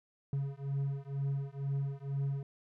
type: beating tone pair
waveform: triangle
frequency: 137.7 / 139.8 Hz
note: C#3 / C#3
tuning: -11 / +15 cents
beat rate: 2.1 Hz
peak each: -34 / -34 dBFS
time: 0.33-2.43 s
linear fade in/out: 2 ms
effects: none